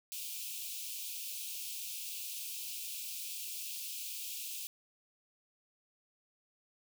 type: high-pass noise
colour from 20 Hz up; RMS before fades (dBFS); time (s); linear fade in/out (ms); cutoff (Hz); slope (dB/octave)
white; -42; 0.12-4.67; 0; 2400; 96
effects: none